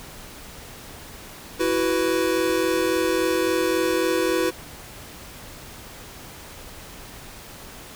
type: chord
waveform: square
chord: E suspended second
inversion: none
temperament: equal with one note detuned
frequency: 329.6 / 373.2 / 493.9 Hz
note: E4 / F#4 / B4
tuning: 0 / +15 / 0 cents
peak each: -25 dBFS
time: 1.59-4.51 s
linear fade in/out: 20 ms
type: click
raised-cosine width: 2 ms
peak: -26 dBFS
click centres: 2.499 s
effects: pink hiss -41 dBFS RMS until 7.95 s